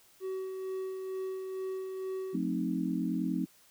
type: tone with tremolo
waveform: triangle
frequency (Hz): 378.3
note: F#4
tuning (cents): +38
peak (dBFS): -31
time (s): 0.2-2.38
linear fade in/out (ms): 50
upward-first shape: sine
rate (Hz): 2.2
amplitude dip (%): 35
type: chord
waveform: sine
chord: F# diminished seventh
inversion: none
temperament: equal with one note detuned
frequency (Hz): 180.35 / 220 / 261.6 / 311.1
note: F#3 / A3 / C4 / Eb4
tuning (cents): -44 / 0 / 0 / 0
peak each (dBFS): -34 / -36 / -34 / -35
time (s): 2.33-3.46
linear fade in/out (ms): 20
effects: white hiss -62 dBFS RMS until 3.7 s